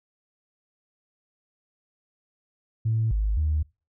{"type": "tone with pitch steps", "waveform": "sine", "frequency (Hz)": [111.6, 52.1, 76.4], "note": ["A2", "G#1", "D#2"], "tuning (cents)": [25, 6, -31], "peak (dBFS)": -20, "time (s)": [2.85, 3.63], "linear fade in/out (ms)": 10, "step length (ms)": 260, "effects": ["noise-tail reverb RT60 0.3 s tail -25 dB re dry", "tanh soft clip ceiling -16 dBFS"]}